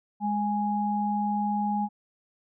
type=tone pair together; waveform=sine; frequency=207 / 830 Hz; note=G#3 / G#5; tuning=-5 / -1 cents; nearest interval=2 octaves; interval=2404 cents; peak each=-27 dBFS; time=0.2-1.89 s; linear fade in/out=50 ms; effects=none